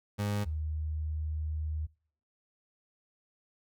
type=tone pair in turn; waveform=30% pulse / sine; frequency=102.8 / 77.3 Hz; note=G#2 / D#2; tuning=-17 / -11 cents; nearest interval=perfect fourth; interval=494 cents; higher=first; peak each=-27 / -31 dBFS; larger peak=first; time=0.18-0.45 / 0.45-1.87 s; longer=second; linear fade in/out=20 ms; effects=noise-tail reverb RT60 0.5 s tail -24 dB re dry